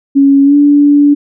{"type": "tone with pitch glide", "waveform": "sine", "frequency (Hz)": [277.2, 289], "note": ["C#4", "D4"], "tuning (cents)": [0, -28], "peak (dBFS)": -3, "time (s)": [0.15, 1.15], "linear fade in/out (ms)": 20, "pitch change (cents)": 72, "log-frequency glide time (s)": [0.44, 0.55], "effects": []}